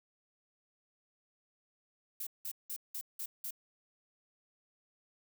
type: noise bursts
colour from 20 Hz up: violet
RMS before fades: -40 dBFS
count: 6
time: 2.2-3.508 s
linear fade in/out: 5 ms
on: 68 ms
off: 180 ms
effects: none